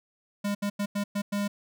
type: tone bursts at uneven times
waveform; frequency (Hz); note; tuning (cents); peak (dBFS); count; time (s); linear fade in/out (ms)
square; 203.1; G#3; -38; -27; 6; 0.44-0.55 / 0.62-0.7 / 0.79-0.86 / 0.95-1.04 / 1.15-1.22 / 1.32-1.48; 10
effects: none